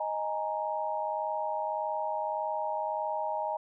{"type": "chord", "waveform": "sine", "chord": "D# suspended fourth", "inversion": "none", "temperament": "equal", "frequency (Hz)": [622.3, 830.6, 932.3], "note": ["D#5", "G#5", "A#5"], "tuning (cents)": [0, 0, 0], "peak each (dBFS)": -34, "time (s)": [0, 3.57], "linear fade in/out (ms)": 5, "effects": []}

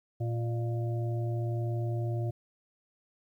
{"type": "harmonic tone with a mistuned harmonic", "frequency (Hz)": 116.54, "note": "A#2", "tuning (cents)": 0, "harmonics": [1, 3, 5, 6], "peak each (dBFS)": [-29, -39, -43, -45], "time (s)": [0.2, 2.31], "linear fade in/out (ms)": 10, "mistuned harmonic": 5, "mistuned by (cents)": 44, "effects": ["11-bit"]}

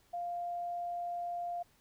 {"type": "tone", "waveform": "sine", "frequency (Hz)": 698.5, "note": "F5", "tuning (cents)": 0, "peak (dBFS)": -35, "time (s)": [0.13, 1.63], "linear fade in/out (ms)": 10, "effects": ["pink hiss -68 dBFS RMS until 1.8 s"]}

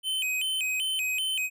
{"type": "tone with vibrato", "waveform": "square", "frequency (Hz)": 2780, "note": "F7", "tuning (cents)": -9, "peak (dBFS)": -27, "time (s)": [0.03, 1.5], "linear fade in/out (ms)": 50, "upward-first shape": "square", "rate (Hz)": 2.6, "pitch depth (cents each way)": 170, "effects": []}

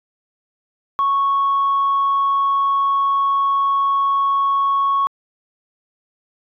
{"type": "tone", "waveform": "sine", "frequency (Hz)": 1106, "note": "C#6", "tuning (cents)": -4, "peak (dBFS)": -13, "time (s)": [0.99, 5.07], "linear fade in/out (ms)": 0, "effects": ["tanh soft clip ceiling -11 dBFS"]}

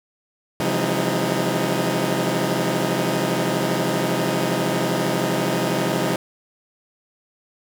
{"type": "tone cluster", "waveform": "15% pulse", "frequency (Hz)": [131.7, 166.4, 178.9, 203.8, 311.9], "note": ["C3", "E3", "F3", "G#3", "D#4"], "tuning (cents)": [12, 17, 42, -32, 4], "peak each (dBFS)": -20, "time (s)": [0.6, 6.16], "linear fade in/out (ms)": 2, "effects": []}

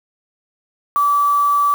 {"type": "tone with quantisation", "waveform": "sine", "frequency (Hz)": 1154, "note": "D6", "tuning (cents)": -31, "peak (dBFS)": -12, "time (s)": [0.96, 1.74], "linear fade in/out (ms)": 0, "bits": 5, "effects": []}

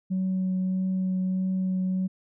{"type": "tone with vibrato", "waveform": "sine", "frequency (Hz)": 186.7, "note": "F#3", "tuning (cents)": 16, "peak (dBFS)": -22, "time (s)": [0.1, 2.08], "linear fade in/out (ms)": 20, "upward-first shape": "triangle", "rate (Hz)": 1.6, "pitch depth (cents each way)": 11, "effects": ["tanh soft clip ceiling -21 dBFS"]}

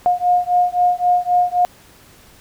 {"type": "beating tone pair", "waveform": "sine", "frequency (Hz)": [713, 716.8], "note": ["F5", "F5"], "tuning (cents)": [36, 45], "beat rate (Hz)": 3.8, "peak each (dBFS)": -16, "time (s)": [0.06, 1.65], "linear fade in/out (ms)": 0, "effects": ["pink hiss -47 dBFS RMS until 2.4 s"]}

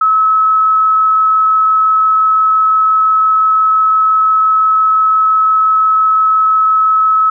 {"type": "tone with frequency modulation", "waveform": "sine", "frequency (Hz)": 1292, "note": "E6", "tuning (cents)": -35, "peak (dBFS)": -7, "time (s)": [0.01, 7.3], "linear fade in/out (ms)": 5, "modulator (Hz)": 25.8, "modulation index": 0.3, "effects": []}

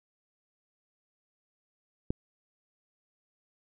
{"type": "click", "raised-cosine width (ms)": 3, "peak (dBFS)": -16, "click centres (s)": 2.105, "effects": []}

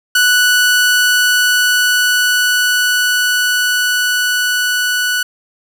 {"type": "tone with level ramp", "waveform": "sawtooth", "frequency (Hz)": 1480, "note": "F#6", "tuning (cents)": 0, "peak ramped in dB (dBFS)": [-5, -10], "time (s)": [0.15, 5.23], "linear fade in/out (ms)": 5, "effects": []}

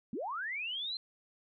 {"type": "linear sweep", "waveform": "sine", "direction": "up", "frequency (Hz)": [184.4, 4182], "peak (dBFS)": -35, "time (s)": [0.13, 0.97], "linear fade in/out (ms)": 2, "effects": []}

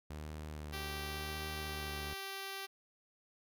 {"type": "tone with vibrato", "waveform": "sawtooth", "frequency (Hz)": 75.2, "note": "D2", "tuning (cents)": 42, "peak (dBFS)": -39, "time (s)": [0.1, 2.14], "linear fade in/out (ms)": 5, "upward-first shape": "sine", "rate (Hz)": 0.91, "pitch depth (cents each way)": 38}
{"type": "tone", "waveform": "5% pulse", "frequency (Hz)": 390, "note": "G4", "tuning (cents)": -9, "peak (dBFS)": -30, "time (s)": [0.72, 2.67], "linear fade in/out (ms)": 20}
{"effects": []}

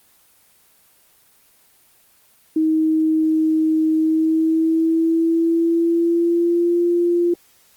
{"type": "tone with pitch glide", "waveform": "sine", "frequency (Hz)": [315.8, 346.4], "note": ["D#4", "F4"], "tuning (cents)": [26, -14], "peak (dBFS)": -14, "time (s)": [2.56, 7.34], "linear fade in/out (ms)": 5, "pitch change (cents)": 160, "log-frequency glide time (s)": [3.94, 6.81], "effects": ["white hiss -55 dBFS RMS until 7.76 s", "Opus 24 kbps"]}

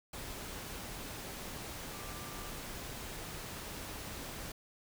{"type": "tone in noise", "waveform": "sine", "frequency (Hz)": 1183, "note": "D6", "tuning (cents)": 12, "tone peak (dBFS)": -52, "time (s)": [1.93, 2.5], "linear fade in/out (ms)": 5, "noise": "pink", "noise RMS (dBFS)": -44, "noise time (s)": [0.13, 4.52], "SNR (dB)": -11, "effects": []}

